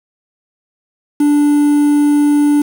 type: tone with quantisation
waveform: triangle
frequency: 292.4 Hz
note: D4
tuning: 7 cents flat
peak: -6 dBFS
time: 1.2-2.62 s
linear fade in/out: 5 ms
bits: 5
effects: none